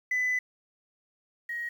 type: tone pair in turn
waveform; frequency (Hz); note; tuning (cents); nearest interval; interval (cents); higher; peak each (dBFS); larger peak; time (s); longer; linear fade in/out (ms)
sine; 2002 / 1889.6; B6 / A#6; +23 / +23; minor second; 100; first; -23 / -31; first; 0.11-0.39 / 1.49-1.69; first; 5
effects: tanh soft clip ceiling -22 dBFS + 9-bit